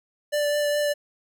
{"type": "tone with vibrato", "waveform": "square", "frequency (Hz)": 587.3, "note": "D5", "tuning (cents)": 0, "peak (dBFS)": -22, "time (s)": [0.32, 0.94], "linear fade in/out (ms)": 20, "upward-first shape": "triangle", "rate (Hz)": 4.8, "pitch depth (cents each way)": 14, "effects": []}